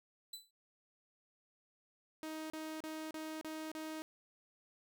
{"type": "tone with exponential decay", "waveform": "sawtooth", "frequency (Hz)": 3990, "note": "B7", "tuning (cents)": 17, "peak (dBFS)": -39, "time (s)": [0.33, 0.51], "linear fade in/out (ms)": 5, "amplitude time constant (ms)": 39}
{"type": "tone bursts", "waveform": "sawtooth", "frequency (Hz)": 313.9, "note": "D#4", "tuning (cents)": 15, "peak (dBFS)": -38, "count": 6, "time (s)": [2.23, 4.02], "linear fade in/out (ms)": 0, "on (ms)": 270, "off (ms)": 34}
{"effects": []}